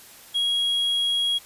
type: tone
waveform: triangle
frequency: 3300 Hz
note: G#7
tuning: 12 cents flat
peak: -19 dBFS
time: 0.34-1.39 s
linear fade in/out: 20 ms
effects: white hiss -47 dBFS RMS until 1.45 s + resampled to 32000 Hz